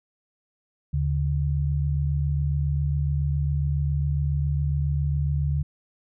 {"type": "tone pair together", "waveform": "sine", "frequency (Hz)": [76, 143.27], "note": ["D#2", "D3"], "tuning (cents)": [-40, -43], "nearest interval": "major seventh", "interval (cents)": 1097, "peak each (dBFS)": -24, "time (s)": [0.93, 5.63], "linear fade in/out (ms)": 10, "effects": []}